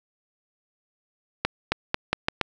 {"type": "accelerating click train", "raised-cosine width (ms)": 0.3, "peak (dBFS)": -5, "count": 6, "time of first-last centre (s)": [1.45, 2.413], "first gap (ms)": 270, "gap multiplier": 0.83, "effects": []}